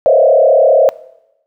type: tone with frequency modulation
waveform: sine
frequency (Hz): 587.3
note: D5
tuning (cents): 0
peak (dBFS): -5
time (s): 0.06-0.89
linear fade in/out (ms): 0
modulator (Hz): 34.8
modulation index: 2.4
effects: noise-tail reverb RT60 0.9 s tail -21 dB re dry